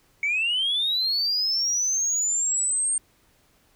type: linear sweep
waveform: sine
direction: up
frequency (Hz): 2217 to 8720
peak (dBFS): -20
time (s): 0.23-2.98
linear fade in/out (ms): 2
effects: tanh soft clip ceiling -18 dBFS + pink hiss -62 dBFS RMS until 3.75 s